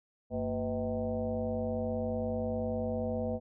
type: tone with frequency modulation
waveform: sine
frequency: 365.2 Hz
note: F#4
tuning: 23 cents flat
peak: -30 dBFS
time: 0.3-3.4 s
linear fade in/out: 50 ms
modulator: 136 Hz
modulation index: 2.2
effects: none